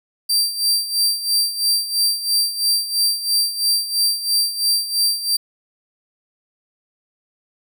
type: tone with tremolo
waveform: sawtooth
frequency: 4699 Hz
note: D8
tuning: in tune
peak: -11 dBFS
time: 0.29-5.37 s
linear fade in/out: 10 ms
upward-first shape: sine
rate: 3 Hz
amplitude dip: 75%
effects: none

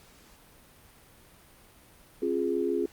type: chord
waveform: sine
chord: F minor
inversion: second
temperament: equal with one note detuned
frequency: 268.4 / 349.2 / 415.3 Hz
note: C4 / F4 / Ab4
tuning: +44 / 0 / 0 cents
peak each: -32 / -29 / -29 dBFS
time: 2.22-2.86 s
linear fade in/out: 5 ms
effects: pink hiss -56 dBFS RMS until 2.92 s + Opus 48 kbps

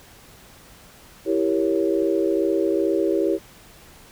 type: chord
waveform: sine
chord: E diminished seventh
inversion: none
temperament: equal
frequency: 329.6 / 392 / 466.2 / 554.4 Hz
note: E4 / G4 / Bb4 / Db5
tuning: 0 / 0 / 0 / 0 cents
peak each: -22 / -22 / -27 / -26 dBFS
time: 1.25-3.39 s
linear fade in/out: 50 ms
effects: pink hiss -48 dBFS RMS until 4.11 s

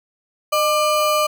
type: ring-modulated tone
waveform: square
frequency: 899 Hz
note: A5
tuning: 37 cents sharp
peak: -13 dBFS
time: 0.52-1.27 s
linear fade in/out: 10 ms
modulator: 289 Hz
effects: none

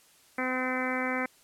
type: harmonic tone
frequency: 256 Hz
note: C4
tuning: 38 cents flat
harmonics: 1 / 2 / 3 / 4 / 5 / 6 / 7 / 8 / 9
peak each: -33 / -35 / -38 / -39 / -38 / -37 / -39 / -35 / -39 dBFS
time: 0.38-1.26 s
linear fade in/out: 5 ms
effects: white hiss -60 dBFS RMS until 1.43 s + low-pass 12000 Hz 12 dB/octave

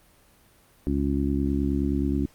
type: harmonic tone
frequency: 69.5 Hz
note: C#2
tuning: 5 cents sharp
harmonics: 1 / 2 / 3 / 4 / 5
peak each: -27 / -32 / -29 / -26 / -32 dBFS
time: 0.87-2.26 s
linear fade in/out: 0 ms
effects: pink hiss -58 dBFS RMS until 2.34 s + Opus 32 kbps

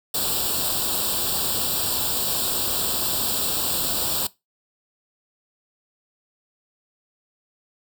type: noise with comb filter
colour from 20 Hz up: white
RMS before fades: -24 dBFS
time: 0.14-4.27 s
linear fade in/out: 5 ms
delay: 0.24 ms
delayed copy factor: +0.9
effects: noise-tail reverb RT60 0.2 s tail -19 dB re dry

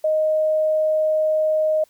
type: tone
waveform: sine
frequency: 622.3 Hz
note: D#5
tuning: in tune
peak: -16 dBFS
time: 0.04-1.84 s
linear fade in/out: 5 ms
effects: white hiss -59 dBFS RMS until 1.89 s

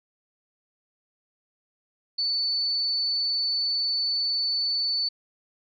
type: tone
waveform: sine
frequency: 4489 Hz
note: C#8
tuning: 21 cents sharp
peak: -23 dBFS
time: 2.18-5.09 s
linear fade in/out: 10 ms
effects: none

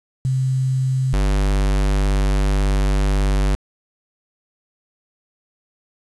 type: tone pair in turn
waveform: sine / square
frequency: 130.81 / 49.11 Hz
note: C3 / G1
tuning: 0 / +4 cents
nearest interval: octave + perfect fourth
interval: 1696 cents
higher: first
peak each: -16 / -16 dBFS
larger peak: neither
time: 0.25-1.13 / 1.13-3.55 s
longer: second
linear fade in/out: 0 ms
effects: resampled to 24000 Hz + 7-bit

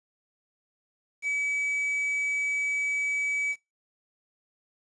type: tone with quantisation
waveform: triangle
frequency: 2285 Hz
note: D7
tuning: 48 cents flat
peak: -24 dBFS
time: 1.22-3.56 s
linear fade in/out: 50 ms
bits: 8
effects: noise-tail reverb RT60 0.2 s tail -21 dB re dry + resampled to 22050 Hz

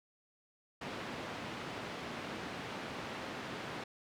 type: band-pass noise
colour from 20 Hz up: pink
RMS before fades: -43 dBFS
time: 0.81-3.84 s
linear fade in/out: 5 ms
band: 160 to 3200 Hz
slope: 12 dB/octave
effects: none

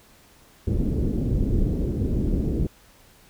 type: low-pass noise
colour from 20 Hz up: pink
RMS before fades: -23 dBFS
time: 0.67-2.67 s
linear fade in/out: 5 ms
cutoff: 370 Hz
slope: 24 dB/octave
effects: pink hiss -54 dBFS RMS until 3.29 s

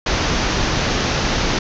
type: low-pass noise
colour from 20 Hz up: pink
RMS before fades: -19 dBFS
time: 0.06-1.59 s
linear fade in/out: 5 ms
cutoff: 6500 Hz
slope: 96 dB/octave
effects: none

